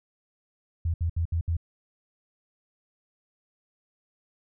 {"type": "tone bursts", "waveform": "sine", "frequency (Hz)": 83.6, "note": "E2", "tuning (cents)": 25, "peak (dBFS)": -23, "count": 5, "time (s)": [0.85, 1.568], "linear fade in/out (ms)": 5, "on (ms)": 90, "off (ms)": 67, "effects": []}